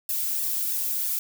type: noise with flanger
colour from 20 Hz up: violet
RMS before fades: -27 dBFS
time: 0.09-1.19 s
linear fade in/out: 2 ms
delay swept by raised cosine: 1.1 to 2.8 ms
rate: 3.1 Hz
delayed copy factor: +1
effects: none